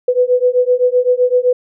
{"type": "beating tone pair", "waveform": "sine", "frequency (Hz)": [493.9, 501.7], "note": ["B4", "B4"], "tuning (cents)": [0, 27], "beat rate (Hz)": 7.8, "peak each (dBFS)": -13, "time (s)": [0.08, 1.53], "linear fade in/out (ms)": 5, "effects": []}